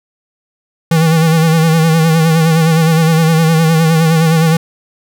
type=tone with vibrato; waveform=square; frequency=161.9 Hz; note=E3; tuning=31 cents flat; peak=-8 dBFS; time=0.91-4.57 s; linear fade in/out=5 ms; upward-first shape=sine; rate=9.7 Hz; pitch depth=50 cents each way; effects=none